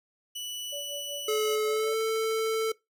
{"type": "tone", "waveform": "sawtooth", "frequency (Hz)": 2960, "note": "F#7", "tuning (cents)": 0, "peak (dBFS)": -31, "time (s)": [0.35, 1.56], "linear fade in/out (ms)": 10}
{"type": "tone with tremolo", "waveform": "sine", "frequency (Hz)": 576, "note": "D5", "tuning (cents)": -34, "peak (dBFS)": -36, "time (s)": [0.72, 1.94], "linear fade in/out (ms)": 10, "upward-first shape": "sine", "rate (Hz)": 5.3, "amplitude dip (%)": 80}
{"type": "tone with pitch glide", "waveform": "square", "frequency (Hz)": [430, 443.4], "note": ["A4", "A4"], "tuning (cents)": [-40, 13], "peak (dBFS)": -26, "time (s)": [1.28, 2.72], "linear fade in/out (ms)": 5, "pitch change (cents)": 53, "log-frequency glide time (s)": [1.67, 1.96]}
{"effects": ["noise-tail reverb RT60 0.2 s tail -22 dB re dry"]}